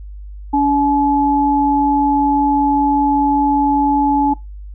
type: tone pair together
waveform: sine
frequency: 284.4 / 855.2 Hz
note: C#4 / A5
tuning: +45 / -49 cents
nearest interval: octave + perfect fifth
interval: 1906 cents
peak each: -14 dBFS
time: 0.53-4.34 s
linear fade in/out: 10 ms
effects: noise-tail reverb RT60 0.2 s tail -21 dB re dry + added 50 Hz sine -29 dBFS peak until 4.74 s